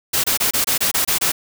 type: noise bursts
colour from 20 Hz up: white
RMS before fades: -18 dBFS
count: 9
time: 0.13-1.32 s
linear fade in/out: 10 ms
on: 110 ms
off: 25 ms
effects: none